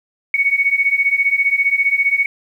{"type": "beating tone pair", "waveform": "sine", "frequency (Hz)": [2217, 2232], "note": ["C#7", "C#7"], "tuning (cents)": [0, 11], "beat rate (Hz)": 15, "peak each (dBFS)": [-17, -15], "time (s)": [0.34, 2.26], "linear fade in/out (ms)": 2, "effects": ["8-bit"]}